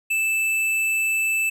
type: tone with hard clipping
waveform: triangle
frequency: 2637 Hz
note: E7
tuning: in tune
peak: -21 dBFS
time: 0.1-1.5 s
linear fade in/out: 10 ms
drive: 15 dB
effects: none